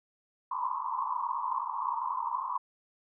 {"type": "band-pass noise", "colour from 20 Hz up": "pink", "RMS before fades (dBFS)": -33, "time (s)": [0.51, 2.58], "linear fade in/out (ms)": 5, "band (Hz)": [930, 1100], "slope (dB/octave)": 96, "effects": []}